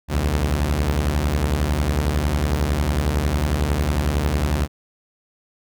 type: beating tone pair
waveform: sawtooth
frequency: 64.2 / 75.2 Hz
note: C2 / D2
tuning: -32 / +42 cents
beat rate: 11 Hz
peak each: -19 / -16 dBFS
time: 0.08-4.68 s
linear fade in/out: 50 ms
effects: none